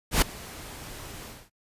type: noise with ADSR envelope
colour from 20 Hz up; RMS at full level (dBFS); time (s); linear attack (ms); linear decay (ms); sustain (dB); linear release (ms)
pink; -19; 0.11-1.5; 110; 5; -22; 250
effects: noise-tail reverb RT60 0.1 s tail -26 dB re dry + resampled to 32000 Hz